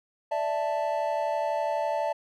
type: chord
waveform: triangle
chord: D suspended second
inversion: none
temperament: equal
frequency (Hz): 587.3 / 659.3 / 880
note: D5 / E5 / A5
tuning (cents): 0 / 0 / 0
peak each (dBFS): -28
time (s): 0.31-2.13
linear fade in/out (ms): 10
effects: none